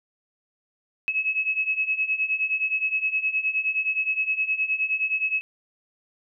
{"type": "beating tone pair", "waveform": "sine", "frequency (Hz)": [2569, 2578.6], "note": ["E7", "E7"], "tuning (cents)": [-45, -39], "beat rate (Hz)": 9.6, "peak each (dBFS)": [-27, -24], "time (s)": [1.08, 5.41], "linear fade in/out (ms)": 0, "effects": []}